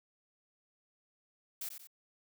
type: noise with echo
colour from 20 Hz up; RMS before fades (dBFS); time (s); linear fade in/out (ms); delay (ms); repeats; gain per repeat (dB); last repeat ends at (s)
blue; -40; 1.61-1.69; 5; 91; 2; -7; 1.872
effects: none